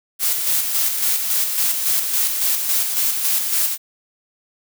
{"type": "noise with tremolo", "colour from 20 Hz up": "blue", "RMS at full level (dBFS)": -18, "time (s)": [0.19, 3.78], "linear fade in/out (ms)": 50, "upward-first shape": "square", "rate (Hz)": 3.6, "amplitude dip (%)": 40, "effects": []}